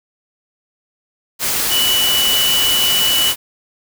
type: tone in noise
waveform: sine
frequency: 2960 Hz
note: F#7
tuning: in tune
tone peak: -14 dBFS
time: 1.69-3.34 s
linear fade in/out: 50 ms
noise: white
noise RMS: -18 dBFS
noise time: 1.39-3.36 s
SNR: +1 dB
effects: none